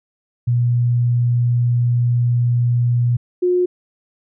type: tone pair in turn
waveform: sine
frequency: 120.8 / 359.6 Hz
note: B2 / F#4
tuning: -38 / -49 cents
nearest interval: octave + perfect fifth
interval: 1889 cents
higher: second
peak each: -13 dBFS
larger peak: neither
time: 0.47-3.17 / 3.42-3.66 s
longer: first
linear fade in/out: 10 ms
effects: none

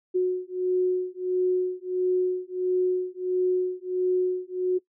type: beating tone pair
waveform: sine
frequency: 365.3 / 366.8 Hz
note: F#4 / F#4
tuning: -22 / -15 cents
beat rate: 1.5 Hz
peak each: -25 dBFS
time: 0.14-4.79 s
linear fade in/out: 20 ms
effects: noise-tail reverb RT60 0.1 s tail -19 dB re dry

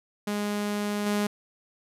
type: tone with level steps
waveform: sawtooth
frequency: 206.7 Hz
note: G#3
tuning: 8 cents flat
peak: -23 / -20 dBFS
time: 0.27-1.27 s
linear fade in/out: 5 ms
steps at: 1.06 s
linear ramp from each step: 5 ms
effects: resampled to 32000 Hz

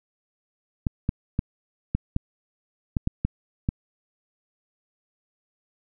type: clicks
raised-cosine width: 5 ms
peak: -10 dBFS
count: 9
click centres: 0.868 / 1.091 / 1.391 / 1.95 / 2.164 / 2.968 / 3.074 / 3.25 / 3.689 s
effects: none

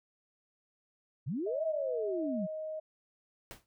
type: linear two-way sweep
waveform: sine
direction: up then down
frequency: 103.6 to 663 to 171.5 Hz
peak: -32 dBFS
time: 1.26-2.47 s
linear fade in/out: 20 ms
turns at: 1.64 s
type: tone with pitch glide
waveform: sine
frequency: 635 to 625.9 Hz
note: D#5 to D#5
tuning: +35 to +10 cents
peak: -36 dBFS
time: 1.46-2.8 s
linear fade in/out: 10 ms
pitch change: -25 cents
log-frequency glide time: 2.24-2.39 s
type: noise with exponential decay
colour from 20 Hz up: pink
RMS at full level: -43 dBFS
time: 3.51-3.66 s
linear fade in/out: 0 ms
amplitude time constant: 32 ms
effects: none

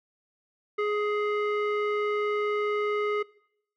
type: tone with low-pass filter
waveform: square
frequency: 417.7 Hz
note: G#4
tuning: 10 cents sharp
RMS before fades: -27 dBFS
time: 0.78-3.23 s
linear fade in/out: 10 ms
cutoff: 1900 Hz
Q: 1.9
effects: noise-tail reverb RT60 0.7 s tail -22 dB re dry

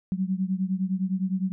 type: beating tone pair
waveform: sine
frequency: 185 / 194.8 Hz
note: F#3 / G3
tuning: 0 / -11 cents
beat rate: 9.8 Hz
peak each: -26 / -28 dBFS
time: 0.12-1.52 s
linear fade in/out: 0 ms
effects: none

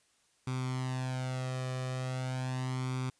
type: tone with flanger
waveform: sawtooth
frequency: 128.8 Hz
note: C3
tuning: 27 cents flat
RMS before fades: -35 dBFS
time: 0.47-3.1 s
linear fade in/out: 5 ms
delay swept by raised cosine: 0.85 to 1.66 ms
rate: 0.39 Hz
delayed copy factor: +0.7
effects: white hiss -70 dBFS RMS until 3.19 s + resampled to 22050 Hz

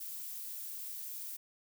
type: noise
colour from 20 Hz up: violet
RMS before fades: -43 dBFS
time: 0-1.37 s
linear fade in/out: 10 ms
effects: none

